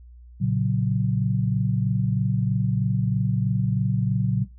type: chord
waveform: sine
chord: F# major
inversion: first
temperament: just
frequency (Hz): 115.62 / 138.75 / 185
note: A#2 / C#3 / F#3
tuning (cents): -14 / +2 / 0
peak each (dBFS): -24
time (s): 0.4-4.45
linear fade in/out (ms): 20
effects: noise-tail reverb RT60 0.2 s tail -17 dB re dry + added 60 Hz sine -43 dBFS peak until 4.58 s